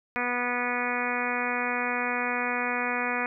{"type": "harmonic tone", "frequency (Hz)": 245, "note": "B3", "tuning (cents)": -14, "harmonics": [1, 2, 3, 4, 5, 6, 7, 8, 9, 10], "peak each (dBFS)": [-35, -35, -35, -35, -35, -35, -35, -35, -35, -35], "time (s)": [0.16, 3.26], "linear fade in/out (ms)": 0, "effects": []}